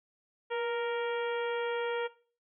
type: harmonic tone with a mistuned harmonic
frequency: 466.2 Hz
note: A#4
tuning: in tune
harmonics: 1 / 2 / 3 / 4 / 5 / 6 / 7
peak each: -32 / -38 / -42 / -44 / -46 / -48 / -49 dBFS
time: 0.5-2.08 s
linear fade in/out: 20 ms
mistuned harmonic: 1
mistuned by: +36 cents
effects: noise-tail reverb RT60 0.4 s tail -18 dB re dry